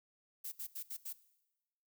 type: noise bursts at uneven times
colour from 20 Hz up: violet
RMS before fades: -43 dBFS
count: 5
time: 0.44-0.52 / 0.59-0.67 / 0.75-0.83 / 0.9-0.97 / 1.05-1.13 s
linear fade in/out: 10 ms
effects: noise-tail reverb RT60 1.0 s tail -18 dB re dry